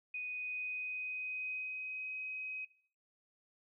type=tone with pitch glide; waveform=sine; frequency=2489 to 2527 Hz; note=D#7 to D#7; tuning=0 to +26 cents; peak=-38 dBFS; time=0.14-2.65 s; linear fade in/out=5 ms; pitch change=+26 cents; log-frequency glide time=0.24-2.14 s; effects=noise-tail reverb RT60 0.5 s tail -19 dB re dry